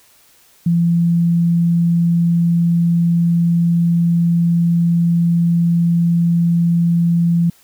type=tone; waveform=sine; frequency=170 Hz; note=F3; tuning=46 cents flat; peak=-11 dBFS; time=0.66-7.5 s; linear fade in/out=5 ms; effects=white hiss -51 dBFS RMS until 7.63 s